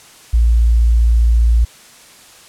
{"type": "tone", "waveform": "sine", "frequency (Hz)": 57.5, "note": "A#1", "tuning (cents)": -23, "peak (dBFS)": -8, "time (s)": [0.33, 1.65], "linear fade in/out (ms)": 10, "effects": ["white hiss -42 dBFS RMS until 2.48 s", "low-pass 10000 Hz 12 dB/octave"]}